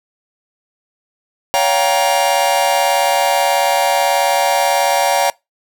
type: chord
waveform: 45% pulse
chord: G half-diminished seventh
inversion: second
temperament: just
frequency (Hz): 564.5 / 705.6 / 784 / 940.8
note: Db5 / F5 / G5 / Bb5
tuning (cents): +31 / +18 / 0 / +16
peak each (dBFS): -18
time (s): 1.54-5.3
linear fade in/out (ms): 0
effects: noise-tail reverb RT60 0.2 s tail -23 dB re dry